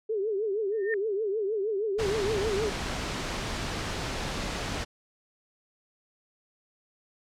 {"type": "tone with vibrato", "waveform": "sine", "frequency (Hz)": 415.3, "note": "G#4", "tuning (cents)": 0, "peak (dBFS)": -26, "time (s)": [0.09, 2.7], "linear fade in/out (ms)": 10, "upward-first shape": "triangle", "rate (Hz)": 6.4, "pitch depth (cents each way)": 170}
{"type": "tone with exponential growth", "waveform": "sine", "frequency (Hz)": 1819, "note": "A#6", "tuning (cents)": -43, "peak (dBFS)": -25, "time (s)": [0.72, 0.94], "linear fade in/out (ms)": 1, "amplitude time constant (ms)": 47}
{"type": "noise", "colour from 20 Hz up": "pink", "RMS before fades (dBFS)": -32, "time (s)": [1.98, 4.85], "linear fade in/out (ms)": 20}
{"effects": ["low-pass 6000 Hz 12 dB/octave"]}